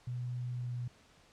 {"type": "tone with pitch glide", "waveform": "sine", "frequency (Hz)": [123.2, 122.07], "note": ["B2", "B2"], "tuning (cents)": [-4, -20], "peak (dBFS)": -35, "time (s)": [0.07, 0.88], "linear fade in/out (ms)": 5, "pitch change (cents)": -16, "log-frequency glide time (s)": [0.55, 0.74], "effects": ["pink hiss -63 dBFS RMS until 1.32 s", "low-pass 7000 Hz 12 dB/octave"]}